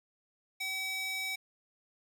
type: tone with high-pass filter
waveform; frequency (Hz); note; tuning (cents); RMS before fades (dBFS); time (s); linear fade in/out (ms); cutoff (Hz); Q
square; 762; G5; -49; -36; 0.6-1.36; 10; 2300; 1.7
effects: none